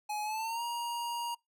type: tone with pitch glide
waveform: square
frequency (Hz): 842 to 945.1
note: G#5 to A#5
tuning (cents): +24 to +24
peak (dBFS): -34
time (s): 0.09-1.35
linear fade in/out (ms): 10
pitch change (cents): +200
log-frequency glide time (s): 0.23-0.63
effects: noise-tail reverb RT60 0.2 s tail -25 dB re dry